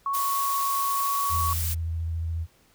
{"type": "tone with pitch glide", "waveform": "sine", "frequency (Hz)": [1108.7, 1120.3], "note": ["C#6", "C#6"], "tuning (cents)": [0, 18], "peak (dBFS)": -24, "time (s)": [0.06, 1.53], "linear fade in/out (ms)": 2, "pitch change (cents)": 18, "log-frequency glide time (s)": [0.87, 1.22]}
{"type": "noise", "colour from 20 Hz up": "blue", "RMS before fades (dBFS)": -31, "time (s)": [0.13, 1.75], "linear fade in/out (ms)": 20}
{"type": "tone with vibrato", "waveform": "sine", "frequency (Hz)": 82.41, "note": "E2", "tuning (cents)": 0, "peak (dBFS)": -26, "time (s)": [1.29, 2.47], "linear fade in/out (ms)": 50, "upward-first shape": "sine", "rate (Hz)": 14, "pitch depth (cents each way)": 23}
{"effects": ["pink hiss -61 dBFS RMS until 2.74 s"]}